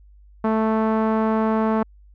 sawtooth tone with low-pass filter, 220 Hz, A3, in tune, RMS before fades -20 dBFS, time 0.44-1.83 s, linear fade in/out 5 ms, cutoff 1100 Hz, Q 1.6, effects added 50 Hz sine -46 dBFS peak until 2.14 s

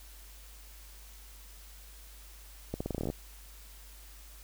accelerating click train, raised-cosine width 2 ms, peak -20 dBFS, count 12, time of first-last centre 2.74-3.101 s, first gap 65 ms, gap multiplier 0.85, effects added 50 Hz sine -50 dBFS peak until 4.43 s + white hiss -55 dBFS RMS until 4.43 s

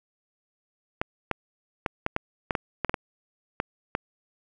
clicks, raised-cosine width 0.5 ms, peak -10 dBFS, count 12, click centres 1.015 / 1.313 / 1.862 / 2.064 / 2.164 / 2.508 / 2.552 / 2.847 / 2.895 / 2.942 / 3.601 / 3.951 s, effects none

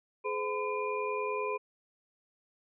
sine tone cluster, 421.9 / 512 / 1012 / 2416 Hz, G#4 / C5 / B5 / D7, +27 / -38 / +42 / +48 cents, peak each -34 / -38 / -35 / -40 dBFS, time 0.24-1.58 s, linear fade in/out 20 ms, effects none

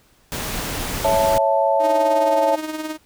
pink noise, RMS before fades -26 dBFS, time 0.32-1.38 s, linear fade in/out 0 ms
sine chord, A major, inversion first, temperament equal, 554.4 / 659.3 / 880 Hz, C#5 / E5 / A5, 0 / 0 / 0 cents, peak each -19 dBFS, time 1.04-2.56 s, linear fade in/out 10 ms
sawtooth tone with tremolo, 311.1 Hz, D#4, in tune, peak -19 dBFS, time 1.79-2.98 s, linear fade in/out 50 ms, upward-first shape triangle, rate 19 Hz, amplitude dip 65%
effects pink hiss -57 dBFS RMS until 3.05 s

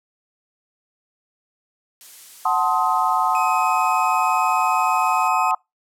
blue noise, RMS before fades -40 dBFS, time 2.01-5.28 s, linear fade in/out 0 ms
sine chord, F# diminished seventh, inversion none, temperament equal with one note detuned, 740 / 880 / 1046.5 / 1259.7 Hz, F#5 / A5 / C6 / Eb6, 0 / 0 / 0 / +21 cents, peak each -22 dBFS, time 2.45-5.55 s, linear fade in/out 5 ms
45% pulse tone, 2532 Hz, D#7, 30 cents sharp, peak -28 dBFS, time 3.35-5.51 s, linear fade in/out 0 ms
effects noise-tail reverb RT60 0.2 s tail -26 dB re dry + low-pass 12000 Hz 12 dB/octave

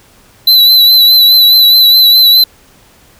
square tone with vibrato, 3997 Hz, B7, 20 cents sharp, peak -3 dBFS, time 0.47-2.44 s, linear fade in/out 5 ms, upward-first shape sine, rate 4.8 Hz, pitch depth 40 cents each way, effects pink hiss -44 dBFS RMS until 3.19 s

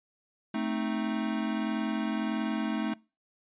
square chord, A diminished, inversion none, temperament equal, 220 / 261.6 / 311.1 Hz, A3 / C4 / Eb4, 0 / 0 / 0 cents, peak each -32 / -36 / -35 dBFS, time 0.54-2.94 s, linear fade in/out 5 ms, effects noise-tail reverb RT60 0.3 s tail -23 dB re dry + resampled to 8000 Hz

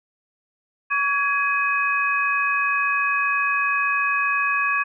sine tone cluster, 1132 / 1665 / 2523 Hz, C#6 / G#6 / D#7, +36 / +4 / +23 cents, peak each -23 dBFS, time 0.9-4.84 s, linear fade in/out 20 ms, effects none

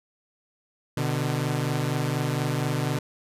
sawtooth tone pair together, 125.33 / 149.5 Hz, B2 / D3, +26 / +31 cents, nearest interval minor third, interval 305 cents, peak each -23 dBFS, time 0.97-2.99 s, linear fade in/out 5 ms, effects resampled to 32000 Hz

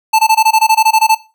square tone bursts, 880 Hz, A5, in tune, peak -7 dBFS, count 13, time 0.13-1.15 s, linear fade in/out 10 ms, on 60 ms, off 20 ms, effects noise-tail reverb RT60 0.3 s tail -17 dB re dry

